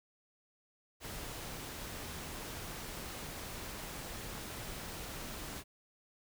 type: noise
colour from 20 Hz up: pink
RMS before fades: -44 dBFS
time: 1-5.64 s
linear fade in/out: 50 ms
effects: none